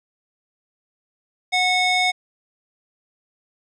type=tone with band-pass filter; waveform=square; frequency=733 Hz; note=F#5; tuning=16 cents flat; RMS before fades=-19 dBFS; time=1.52-2.12 s; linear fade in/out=20 ms; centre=2900 Hz; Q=1.1; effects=resampled to 24000 Hz